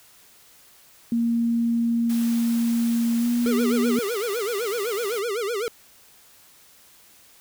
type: tone with pitch glide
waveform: sine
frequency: 233.1 to 239 Hz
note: A#3 to A#3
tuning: 0 to +43 cents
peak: -19 dBFS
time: 1.12-3.99 s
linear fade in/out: 2 ms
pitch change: +43 cents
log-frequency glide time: 3.19-3.26 s
type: high-pass noise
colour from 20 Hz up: white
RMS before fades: -38 dBFS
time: 2.09-5.2 s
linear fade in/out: 10 ms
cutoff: 190 Hz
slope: 24 dB/octave
type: tone with vibrato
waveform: square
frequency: 435.9 Hz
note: A4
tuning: 16 cents flat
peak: -25 dBFS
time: 3.46-5.68 s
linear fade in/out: 0 ms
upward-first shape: sine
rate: 7.9 Hz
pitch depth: 200 cents each way
effects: white hiss -53 dBFS RMS until 7.4 s